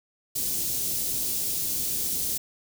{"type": "band-stop noise", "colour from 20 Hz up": "white", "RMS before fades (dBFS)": -28, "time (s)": [0.35, 2.38], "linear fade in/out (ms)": 10, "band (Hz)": [340, 5100], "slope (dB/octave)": 12, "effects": []}